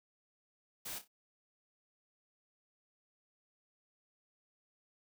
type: noise with echo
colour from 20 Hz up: white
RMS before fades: -43 dBFS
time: 0.85-0.99 s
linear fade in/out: 10 ms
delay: 30 ms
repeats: 3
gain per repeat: -10 dB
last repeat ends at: 1.08 s
effects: none